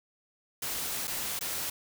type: noise with dropouts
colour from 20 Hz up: white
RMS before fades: -34 dBFS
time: 0.62-1.7 s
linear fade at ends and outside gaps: 5 ms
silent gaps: 1.073-1.077 / 1.392-1.409 s
effects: none